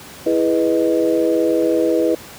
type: chord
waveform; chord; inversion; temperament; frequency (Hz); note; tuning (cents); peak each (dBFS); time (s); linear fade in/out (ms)
sine; E major seventh; none; equal; 329.6 / 415.3 / 493.9 / 622.3; E4 / G#4 / B4 / D#5; 0 / 0 / 0 / 0; -17 / -22 / -18 / -22; 0.26-2.15; 5
effects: pink hiss -37 dBFS RMS until 2.38 s + high-pass 100 Hz 12 dB/octave